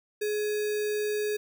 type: tone with sample-and-hold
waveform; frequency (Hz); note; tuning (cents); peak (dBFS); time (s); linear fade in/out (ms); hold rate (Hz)
sine; 421; G#4; +24; -26; 0.21-1.37; 10; 2100
effects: none